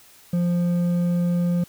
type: tone with hard clipping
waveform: sine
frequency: 174.61 Hz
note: F3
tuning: in tune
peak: -20 dBFS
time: 0.33-1.64 s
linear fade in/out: 5 ms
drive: 5 dB
effects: white hiss -51 dBFS RMS until 1.68 s